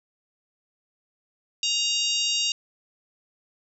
harmonic tone, 936 Hz, A#5, 7 cents sharp, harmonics 3 / 4 / 5 / 6 / 7 / 8, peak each -26 / -28 / -30 / -32 / -33 / -34 dBFS, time 1.63-2.52 s, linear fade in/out 2 ms, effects none

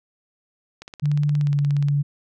click train, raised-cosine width 0.2 ms, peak -21 dBFS, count 19, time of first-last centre 0.82-1.885 s, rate 16.9 Hz
sine tone with pitch glide, 146.83 to 143.48 Hz, D3 to D3, 0 to -40 cents, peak -17 dBFS, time 1.02-2.03 s, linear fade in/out 20 ms, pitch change -40 cents, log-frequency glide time 1.4-1.51 s
effects none

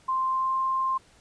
sine tone with pitch glide, 1046.5 to 1053.8 Hz, C6 to C6, 0 to +12 cents, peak -23 dBFS, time 0.08-0.98 s, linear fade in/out 10 ms, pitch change +12 cents, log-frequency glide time 0.29-0.57 s, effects pink hiss -58 dBFS RMS until 1.2 s + resampled to 22050 Hz

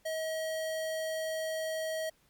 square tone, 637 Hz, D#5, 41 cents sharp, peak -33 dBFS, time 0.05-2.1 s, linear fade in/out 10 ms, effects pink hiss -68 dBFS RMS until 2.29 s + MP3 96 kbps

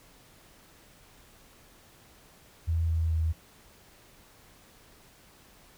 sine tone with pitch steps, 82.41 / 81.42 / 80.43 Hz, E2 / E2 / E2, 0 / -21 / -42 cents, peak -24 dBFS, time 2.67-3.33 s, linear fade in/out 20 ms, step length 220 ms, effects pink hiss -57 dBFS RMS until 5.77 s

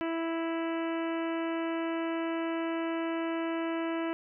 harmonic tone, 329.7 Hz, E4, in tune, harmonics 1 / 2 / 3 / 4 / 5 / 6 / 7 / 8 / 9, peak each -31 / -37 / -41 / -43 / -45 / -47 / -48 / -49 / -50 dBFS, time 0.01-4.13 s, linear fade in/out 0 ms, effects none

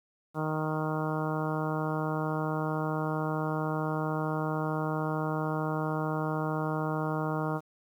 harmonic tone, 155.56 Hz, D#3, in tune, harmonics 1 / 2 / 3 / 4 / 5 / 6 / 7 / 8 / 9, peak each -32 / -35 / -37 / -38 / -39 / -40 / -40 / -41 / -42 dBFS, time 0.34-7.61 s, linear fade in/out 50 ms, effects 10-bit

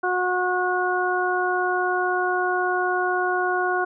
harmonic tone, 363.8 Hz, F#4, 29 cents flat, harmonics 1 / 2 / 3 / 4, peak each -25 / -25 / -28 / -25 dBFS, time 0.03-3.85 s, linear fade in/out 10 ms, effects none

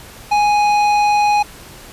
sine tone with tanh clipping, 830.6 Hz, G#5, in tune, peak -13 dBFS, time 0.31-1.43 s, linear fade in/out 10 ms, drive 13 dB, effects pink hiss -38 dBFS RMS until 1.92 s + resampled to 32000 Hz

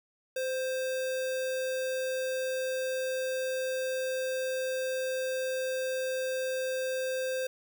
sine tone with sample-and-hold, 518 Hz, C5, 17 cents flat, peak -29 dBFS, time 0.36-7.47 s, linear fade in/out 5 ms, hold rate 2100 Hz, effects none

